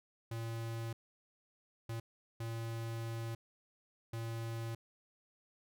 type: tone bursts at uneven times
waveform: square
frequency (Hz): 114.5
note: A#2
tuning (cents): -31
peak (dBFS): -39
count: 4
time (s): 0.31-0.93 / 1.89-2 / 2.4-3.35 / 4.13-4.75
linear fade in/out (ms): 5
effects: none